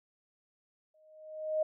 sine tone with exponential growth, 622.3 Hz, D#5, in tune, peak -25 dBFS, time 0.94-1.63 s, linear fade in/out 5 ms, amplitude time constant 150 ms, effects none

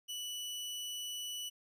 sawtooth tone, 2960 Hz, F#7, in tune, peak -36 dBFS, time 0.08-1.5 s, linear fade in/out 20 ms, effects resampled to 32000 Hz + 13-bit

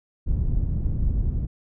pink low-pass noise, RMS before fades -23 dBFS, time 0.26-1.47 s, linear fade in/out 20 ms, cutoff 110 Hz, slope 12 dB/octave, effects none

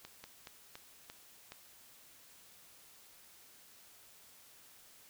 slowing click train, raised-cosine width 0.2 ms, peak -30 dBFS, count 6, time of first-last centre 0.05-1.521 s, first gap 190 ms, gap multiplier 1.22, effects white hiss -60 dBFS RMS until 5.09 s

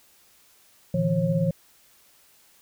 sine tone cluster, 116.1 / 152.5 / 168.9 / 542 Hz, A#2 / D#3 / E3 / C#5, -7 / -34 / +42 / -39 cents, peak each -30 / -27 / -23 / -27 dBFS, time 0.94-1.51 s, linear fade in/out 5 ms, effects white hiss -58 dBFS RMS until 2.61 s

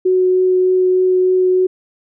sine tone with vibrato, 369.2 Hz, F#4, 4 cents flat, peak -10 dBFS, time 0.05-1.67 s, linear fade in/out 10 ms, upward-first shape triangle, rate 3.3 Hz, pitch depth 8 cents each way, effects none

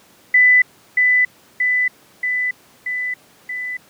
sine tone with echo, 1996 Hz, B6, 18 cents sharp, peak -8 dBFS, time 0.34-0.62 s, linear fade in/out 5 ms, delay 630 ms, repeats 5, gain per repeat -3 dB, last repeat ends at 3.77 s, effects pink hiss -50 dBFS RMS until 3.89 s + high-pass 150 Hz 12 dB/octave

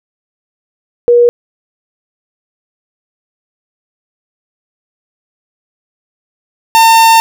sine / 45% pulse tone pair in turn, 479.3 / 904.8 Hz, A#4 / A5, +48 / +48 cents, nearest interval major seventh, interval 1100 cents, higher second, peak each -3 dBFS, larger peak neither, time 1.08-1.29 / 6.75-7.2 s, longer second, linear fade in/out 0 ms, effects none

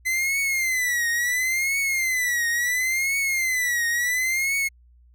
45% pulse tone with vibrato, 2035 Hz, C7, 49 cents flat, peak -21 dBFS, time 0.05-4.69 s, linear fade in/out 20 ms, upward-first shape triangle, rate 0.72 Hz, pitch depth 160 cents each way, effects added 60 Hz sine -51 dBFS peak until 5.14 s

